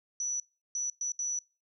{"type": "tone bursts at uneven times", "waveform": "sine", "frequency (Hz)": 5920, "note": "F#8", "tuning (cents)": 0, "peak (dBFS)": -30, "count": 4, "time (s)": [[0.2, 0.4], [0.75, 0.9], [1.01, 1.12], [1.19, 1.39]], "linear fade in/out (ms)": 2, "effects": ["noise-tail reverb RT60 0.3 s tail -24 dB re dry"]}